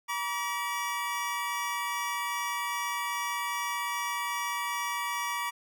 25% pulse tone pair together, 957 / 1148.9 Hz, A#5 / D6, +45 / -38 cents, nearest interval minor third, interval 317 cents, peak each -29 / -30 dBFS, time 0.08-5.51 s, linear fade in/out 20 ms, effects none

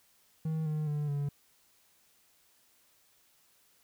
triangle tone with pitch steps, 158.6 / 153.29 / 148.15 / 143.19 Hz, D#3 / D#3 / D3 / D3, +33 / -25 / +15 / -43 cents, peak -28 dBFS, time 0.45-1.29 s, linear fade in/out 5 ms, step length 210 ms, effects white hiss -67 dBFS RMS until 3.83 s

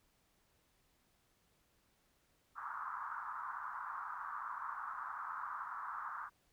pink band-pass noise, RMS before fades -44 dBFS, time 2.55-6.3 s, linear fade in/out 50 ms, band 1000 to 1400 Hz, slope 48 dB/octave, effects pink hiss -75 dBFS RMS until 6.52 s

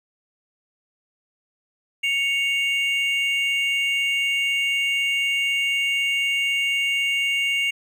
triangle tone pair together, 2218 / 2794 Hz, C#7 / F7, 0 / 0 cents, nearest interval major third, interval 400 cents, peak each -21 dBFS, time 2.03-7.71 s, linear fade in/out 10 ms, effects none

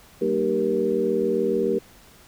sine tone cluster, 189.8 / 229.6 / 305.6 / 392.6 / 472.8 Hz, F#3 / A#3 / D#4 / G4 / A#4, +44 / -26 / -31 / +3 / +24 cents, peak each -31 / -28 / -31 / -23 / -24 dBFS, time 0.21-1.79 s, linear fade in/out 10 ms, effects pink hiss -51 dBFS RMS until 2.27 s

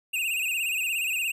square tone with vibrato, 2637 Hz, E7, in tune, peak -26 dBFS, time 0.13-1.32 s, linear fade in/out 10 ms, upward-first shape sine, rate 17 Hz, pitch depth 110 cents each way, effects none

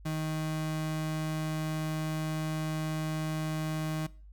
35% pulse tone, 156.5 Hz, D#3, 10 cents sharp, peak -29 dBFS, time 0.05-4.07 s, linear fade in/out 10 ms, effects noise-tail reverb RT60 0.4 s tail -20 dB re dry + added 50 Hz sine -48 dBFS peak until 4.32 s

